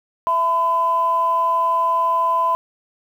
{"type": "tone pair together", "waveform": "sine", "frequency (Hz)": [663.2, 1011], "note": ["E5", "B5"], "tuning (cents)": [10, 40], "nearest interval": "perfect fifth", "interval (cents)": 730, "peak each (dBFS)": [-24, -15], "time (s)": [0.27, 2.55], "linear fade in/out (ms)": 0, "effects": ["tanh soft clip ceiling -8 dBFS", "8-bit"]}